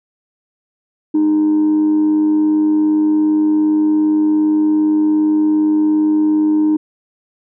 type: tone with amplitude modulation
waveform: sine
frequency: 308 Hz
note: D#4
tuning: 17 cents flat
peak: -7 dBFS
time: 1.14-6.77 s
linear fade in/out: 10 ms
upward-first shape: sine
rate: 97.4 Hz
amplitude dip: 40%
effects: tanh soft clip ceiling -8 dBFS